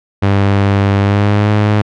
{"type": "tone with pitch glide", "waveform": "sawtooth", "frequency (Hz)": [99.4, 104.83], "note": ["G2", "G#2"], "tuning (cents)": [25, 17], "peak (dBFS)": -5, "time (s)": [0.22, 1.82], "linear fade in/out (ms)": 10, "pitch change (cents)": 92, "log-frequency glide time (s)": [0.96, 1.5], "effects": ["low-pass 3000 Hz 12 dB/octave"]}